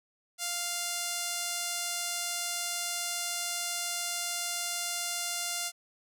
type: tone with band-pass filter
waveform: sawtooth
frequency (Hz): 698.5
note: F5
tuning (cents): 0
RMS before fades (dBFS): -34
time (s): 0.38-5.72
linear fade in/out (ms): 50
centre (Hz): 8000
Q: 0.94
effects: none